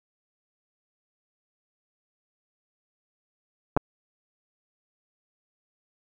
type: clicks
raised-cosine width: 1 ms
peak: -8 dBFS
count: 2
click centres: 3.766 / 3.773 s
effects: none